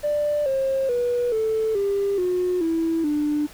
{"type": "tone with pitch steps", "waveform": "triangle", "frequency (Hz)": [591, 535.7, 485.6, 440.2, 399, 361.7, 327.9, 297.2], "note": ["D5", "C5", "B4", "A4", "G4", "F#4", "E4", "D4"], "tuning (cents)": [11, 41, -29, 1, 31, -39, -9, 21], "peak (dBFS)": -16, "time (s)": [0.03, 3.47], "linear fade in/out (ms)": 20, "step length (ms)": 430, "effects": ["tanh soft clip ceiling -17 dBFS", "pink hiss -45 dBFS RMS until 3.53 s"]}